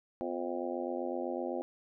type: harmonic tone with a mistuned harmonic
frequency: 87.9 Hz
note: F2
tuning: 12 cents sharp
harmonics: 3 / 4 / 5 / 6 / 7 / 8 / 9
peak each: -40 / -38 / -47 / -39 / -42 / -44 / -44 dBFS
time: 0.21-1.62 s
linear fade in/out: 0 ms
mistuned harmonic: 3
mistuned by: -70 cents
effects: none